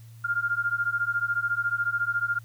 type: beating tone pair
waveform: sine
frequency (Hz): 1396.9 / 1410.9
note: F6 / F6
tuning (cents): 0 / +17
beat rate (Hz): 14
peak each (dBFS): -27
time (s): 0.24-2.39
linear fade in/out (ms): 10
effects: added 114 Hz sine -44 dBFS peak until 2.44 s + white hiss -60 dBFS RMS until 2.44 s